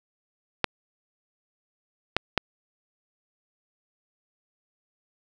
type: clicks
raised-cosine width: 0.3 ms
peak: -4 dBFS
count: 3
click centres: 0.643 / 2.166 / 2.377 s
effects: none